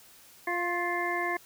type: harmonic tone with a mistuned harmonic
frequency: 349.2 Hz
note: F4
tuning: in tune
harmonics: 1 / 2 / 3 / 5 / 6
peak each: -34 / -34 / -34 / -34 / -34 dBFS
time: 0.47-1.37 s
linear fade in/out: 5 ms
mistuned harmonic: 3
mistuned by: +24 cents
effects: white hiss -55 dBFS RMS until 1.45 s